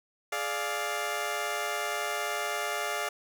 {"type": "chord", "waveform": "15% pulse", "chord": "D diminished", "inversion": "second", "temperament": "equal with one note detuned", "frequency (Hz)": [421.1, 587.3, 698.5], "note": ["Ab4", "D5", "F5"], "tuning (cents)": [24, 0, 0], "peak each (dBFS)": [-30, -28, -27], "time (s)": [0.32, 3.09], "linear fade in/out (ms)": 5, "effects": []}